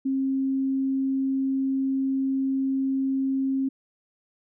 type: tone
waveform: sine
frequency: 268 Hz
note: C4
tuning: 42 cents sharp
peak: -22 dBFS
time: 0.05-3.69 s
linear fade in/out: 10 ms
effects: none